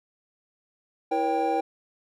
triangle tone cluster, 328.2 / 479 / 553 / 787 Hz, E4 / A#4 / C#5 / G5, -8 / +47 / -4 / +7 cents, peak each -28 / -27 / -30 / -23 dBFS, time 1.11-1.61 s, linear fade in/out 10 ms, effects none

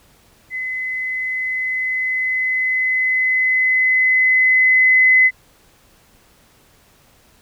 sine tone with level ramp, 2030 Hz, B6, 47 cents sharp, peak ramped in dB -22 to -8 dBFS, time 0.5-5.31 s, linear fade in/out 50 ms, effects pink hiss -53 dBFS RMS until 7.41 s

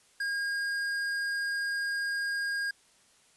triangle tone with tanh clipping, 1623 Hz, G#6, 40 cents flat, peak -31 dBFS, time 0.2-2.71 s, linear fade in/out 5 ms, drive 16 dB, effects white hiss -63 dBFS RMS until 3.36 s + resampled to 24000 Hz

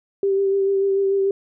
sine tone with vibrato, 392 Hz, G4, in tune, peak -16 dBFS, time 0.23-1.31 s, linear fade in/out 2 ms, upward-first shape sine, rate 6.8 Hz, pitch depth 20 cents each way, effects none

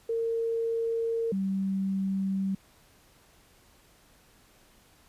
sine tone pair in turn, 457.6 / 193.12 Hz, A#4 / G3, -32 / -26 cents, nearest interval octave + minor third, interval 1494 cents, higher first, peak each -26 dBFS, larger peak neither, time 0.09-1.32 / 1.32-2.55 s, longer neither, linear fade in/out 5 ms, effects pink hiss -60 dBFS RMS until 5.08 s + resampled to 32000 Hz

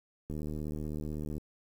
click train, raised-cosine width 3 ms, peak -26 dBFS, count 83, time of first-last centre 0.3-1.38 s, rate 75.9 Hz, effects 9-bit

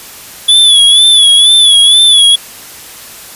square tone with vibrato, 3425 Hz, A7, 47 cents flat, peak -3 dBFS, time 0.48-2.36 s, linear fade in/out 10 ms, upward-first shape sine, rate 2.1 Hz, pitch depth 66 cents each way, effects white hiss -30 dBFS RMS until 3.35 s + resampled to 32000 Hz

